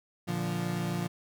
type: chord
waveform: 35% pulse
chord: Bb major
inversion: none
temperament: equal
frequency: 116.54 / 146.83 / 174.61 Hz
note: Bb2 / D3 / F3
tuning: 0 / 0 / 0 cents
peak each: -35 / -35 / -30 dBFS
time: 0.27-1.08 s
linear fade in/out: 20 ms
effects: none